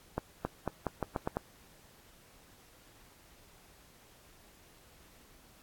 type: accelerating click train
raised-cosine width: 1 ms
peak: -17 dBFS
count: 8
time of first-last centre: 0.18-1.37 s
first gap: 270 ms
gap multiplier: 0.84
effects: pink hiss -60 dBFS RMS until 5.62 s + AAC 64 kbps